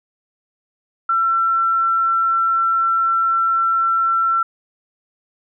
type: tone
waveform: sine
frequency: 1348 Hz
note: E6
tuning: 38 cents sharp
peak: -14 dBFS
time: 1.09-4.43 s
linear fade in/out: 5 ms
effects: none